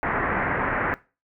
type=low-pass noise; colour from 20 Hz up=white; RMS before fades=-25 dBFS; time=0.03-0.94 s; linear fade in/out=0 ms; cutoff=2000 Hz; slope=48 dB/octave; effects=noise-tail reverb RT60 0.3 s tail -19 dB re dry